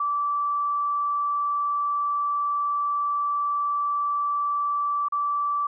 sine tone with dropouts, 1161 Hz, D6, 20 cents flat, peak -22 dBFS, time 0-5.67 s, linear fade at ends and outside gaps 5 ms, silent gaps 5.085-5.122 s, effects none

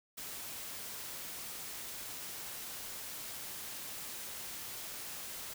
white noise, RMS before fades -44 dBFS, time 0.17-5.54 s, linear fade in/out 10 ms, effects none

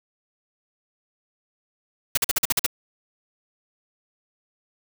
white noise bursts, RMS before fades -20 dBFS, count 8, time 2.15-2.664 s, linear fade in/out 5 ms, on 24 ms, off 46 ms, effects none

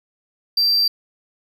triangle tone, 4699 Hz, D8, in tune, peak -13 dBFS, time 0.57-0.88 s, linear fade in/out 5 ms, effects none

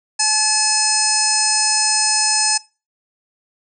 harmonic tone with a mistuned harmonic, 859 Hz, A5, 42 cents flat, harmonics 1 / 2 / 3 / 5 / 6 / 7 / 8 / 9 / 10, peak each -24 / -27 / -28 / -28 / -19 / -23 / -23 / -30 / -19 dBFS, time 0.19-2.58 s, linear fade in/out 10 ms, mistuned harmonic 7, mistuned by +37 cents, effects noise-tail reverb RT60 0.3 s tail -22 dB re dry

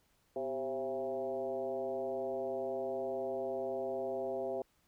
sine tone with frequency modulation, 530 Hz, C5, 22 cents sharp, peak -34 dBFS, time 0.36-4.62 s, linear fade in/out 2 ms, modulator 139 Hz, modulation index 1.4, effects pink hiss -73 dBFS RMS until 4.87 s

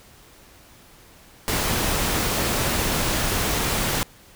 pink noise, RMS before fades -23 dBFS, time 1.48-4.03 s, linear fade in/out 0 ms, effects pink hiss -50 dBFS RMS until 4.35 s

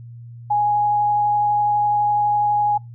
sine tone with vibrato, 830.6 Hz, G#5, in tune, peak -15 dBFS, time 0.5-2.78 s, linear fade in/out 10 ms, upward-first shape triangle, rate 12 Hz, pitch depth 8 cents each way, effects noise-tail reverb RT60 0.2 s tail -24 dB re dry + added 118 Hz sine -35 dBFS peak until 2.94 s

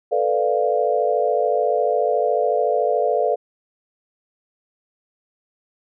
sine chord, B half-diminished seventh, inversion third, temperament equal, 440 / 493.9 / 587.3 / 698.5 Hz, A4 / B4 / D5 / F5, 0 / 0 / 0 / 0 cents, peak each -22 dBFS, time 0.11-3.36 s, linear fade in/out 20 ms, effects none

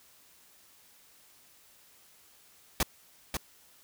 pink noise with echo, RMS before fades -26 dBFS, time 2.8-2.83 s, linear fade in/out 2 ms, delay 540 ms, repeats 1, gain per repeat -6 dB, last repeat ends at 3.37 s, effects white hiss -60 dBFS RMS until 3.83 s

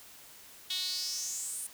sawtooth tone with high-pass filter sweep, 370 Hz, F#4, in tune, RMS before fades -36 dBFS, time 0.7-1.67 s, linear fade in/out 5 ms, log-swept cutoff 3500 to 9700 Hz, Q 5.6, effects white hiss -53 dBFS RMS until 1.73 s

